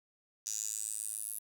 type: tone with high-pass filter sweep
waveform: 10% pulse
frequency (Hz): 107.4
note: A2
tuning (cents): -41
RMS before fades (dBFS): -39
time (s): 0.46-1.39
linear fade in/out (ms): 5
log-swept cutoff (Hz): 6300 to 11000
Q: 6.8
effects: none